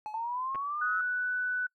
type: tone with exponential decay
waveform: triangle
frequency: 854 Hz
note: G#5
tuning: 48 cents sharp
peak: -31 dBFS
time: 0.06-0.36 s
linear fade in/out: 0 ms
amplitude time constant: 64 ms
type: linear sweep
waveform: sine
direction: up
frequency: 883 to 1318.5 Hz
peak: -31 dBFS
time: 0.14-1.01 s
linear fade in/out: 2 ms
type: clicks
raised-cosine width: 0.5 ms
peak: -28 dBFS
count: 2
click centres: 0.548 / 0.556 s
type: tone with pitch glide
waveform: sine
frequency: 1480 to 1491.2 Hz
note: F#6 to F#6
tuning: 0 to +13 cents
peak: -28 dBFS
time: 0.81-1.67 s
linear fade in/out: 10 ms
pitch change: +13 cents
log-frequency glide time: 1.04-1.33 s
effects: noise-tail reverb RT60 0.1 s tail -26 dB re dry